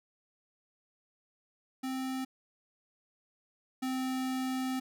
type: tone pair in turn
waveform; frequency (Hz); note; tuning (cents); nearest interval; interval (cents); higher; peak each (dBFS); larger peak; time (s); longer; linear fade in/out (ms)
square; 261.6 / 259.5; C4 / C4; 0 / -14; unison; 14; first; -34 / -32; second; 1.83-2.25 / 3.82-4.8; second; 10
effects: none